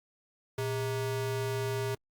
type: ring-modulated tone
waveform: square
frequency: 261.6 Hz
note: C4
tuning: in tune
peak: -28 dBFS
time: 0.58-1.95 s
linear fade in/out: 5 ms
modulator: 144 Hz
effects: Opus 48 kbps